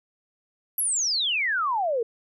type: exponential sweep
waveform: sine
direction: down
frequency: 11880 to 440 Hz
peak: -22 dBFS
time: 0.78-2.03 s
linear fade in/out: 5 ms
effects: none